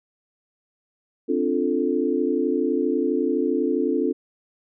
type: chord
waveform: sine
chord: D minor seventh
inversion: third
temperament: equal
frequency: 261.6 / 293.7 / 349.2 / 440 Hz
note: C4 / D4 / F4 / A4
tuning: 0 / 0 / 0 / 0 cents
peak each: -25 dBFS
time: 1.28-4.13 s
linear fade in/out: 20 ms
effects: none